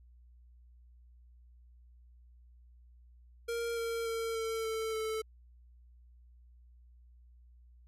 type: tone with pitch steps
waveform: square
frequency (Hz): 466.2 / 460.6 / 455 / 449.5 / 444.1 / 438.8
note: A#4 / A#4 / A#4 / A4 / A4 / A4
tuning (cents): 0 / -21 / -42 / +37 / +16 / -5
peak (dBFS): -34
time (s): 3.48-5.22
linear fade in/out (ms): 10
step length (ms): 290
effects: added 60 Hz sine -56 dBFS peak until 7.87 s + resampled to 32000 Hz